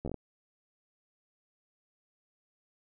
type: slowing click train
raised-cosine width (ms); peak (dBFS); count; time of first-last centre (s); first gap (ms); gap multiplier
2; -24; 6; 0.05-0.143; 12; 1.22
effects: none